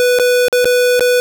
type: tone with dropouts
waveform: square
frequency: 493.9 Hz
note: B4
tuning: in tune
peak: -10 dBFS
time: 0-1.2 s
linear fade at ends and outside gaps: 0 ms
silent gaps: 0.188-0.197 / 0.483-0.527 / 0.645-0.655 / 0.995-1.007 s
effects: none